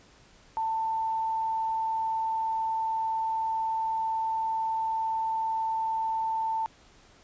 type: tone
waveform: sine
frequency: 891 Hz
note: A5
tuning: 22 cents sharp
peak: -26 dBFS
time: 0.57-6.66 s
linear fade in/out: 0 ms
effects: pink hiss -57 dBFS RMS until 7.23 s + resampled to 16000 Hz